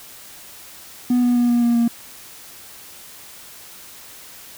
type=tone with pitch steps; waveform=triangle; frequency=246.3 / 243.9 / 241.5 / 239.2 / 236.8 / 234.5 Hz; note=B3 / B3 / B3 / A#3 / A#3 / A#3; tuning=-5 / -21 / -39 / +45 / +27 / +11 cents; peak=-11 dBFS; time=1.1-1.88 s; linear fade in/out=5 ms; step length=130 ms; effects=tanh soft clip ceiling -8 dBFS + white hiss -41 dBFS RMS until 4.57 s